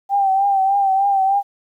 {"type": "tone with vibrato", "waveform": "sine", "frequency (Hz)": 784, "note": "G5", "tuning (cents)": 0, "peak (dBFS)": -13, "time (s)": [0.09, 1.43], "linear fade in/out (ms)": 50, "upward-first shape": "triangle", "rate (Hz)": 3.3, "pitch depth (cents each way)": 56, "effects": ["9-bit"]}